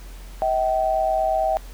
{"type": "tone pair together", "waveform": "sine", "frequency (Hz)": [640.1, 769], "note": ["D#5", "G5"], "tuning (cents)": [49, -33], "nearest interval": "minor third", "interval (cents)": 318, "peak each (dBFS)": -21, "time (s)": [0.42, 1.57], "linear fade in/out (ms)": 0, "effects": ["added 44 Hz sine -36 dBFS peak until 1.73 s", "pink hiss -47 dBFS RMS until 1.73 s"]}